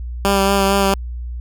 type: tone with vibrato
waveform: 10% pulse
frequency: 196.7 Hz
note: G3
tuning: 6 cents sharp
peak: -5 dBFS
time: 0.25-0.94 s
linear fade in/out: 0 ms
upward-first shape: sine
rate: 4.4 Hz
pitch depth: 18 cents each way
effects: added 60 Hz sine -24 dBFS peak until 1.4 s